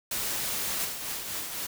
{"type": "noise", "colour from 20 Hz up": "white", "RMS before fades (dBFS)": -31, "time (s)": [0.11, 0.85], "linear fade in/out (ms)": 5}
{"type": "noise with tremolo", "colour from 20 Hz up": "white", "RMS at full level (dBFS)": -33, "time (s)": [0.79, 1.67], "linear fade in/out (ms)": 10, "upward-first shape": "triangle", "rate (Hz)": 3.9, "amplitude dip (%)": 45}
{"effects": []}